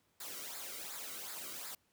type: noise with flanger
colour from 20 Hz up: white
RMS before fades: -45 dBFS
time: 0.2-1.75 s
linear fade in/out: 5 ms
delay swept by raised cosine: 0.33 to 1.19 ms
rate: 2.7 Hz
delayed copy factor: -0.65
effects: pink hiss -75 dBFS RMS until 1.92 s + high-pass 80 Hz 12 dB/octave